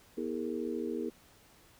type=harmonic tone with a mistuned harmonic; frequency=80.9 Hz; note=E2; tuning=32 cents flat; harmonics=3 / 4 / 5 / 6; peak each=-38 / -38 / -38 / -40 dBFS; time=0.17-1.1 s; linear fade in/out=10 ms; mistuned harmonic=6; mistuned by=-100 cents; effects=pink hiss -61 dBFS RMS until 1.79 s